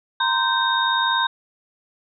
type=tone cluster; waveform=sine; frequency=932 / 1032 / 1556 / 3710 Hz; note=A#5 / C6 / G6 / A#7; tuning=-1 / -24 / -13 / -9 cents; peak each=-23 dBFS; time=0.2-1.27 s; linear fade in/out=5 ms; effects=none